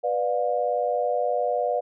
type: chord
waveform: sine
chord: B diminished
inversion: none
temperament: just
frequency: 493.9 / 592.7 / 711.2 Hz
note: B4 / D5 / F5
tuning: 0 / +16 / +31 cents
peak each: -26 dBFS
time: 0.03-1.81 s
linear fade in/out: 20 ms
effects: none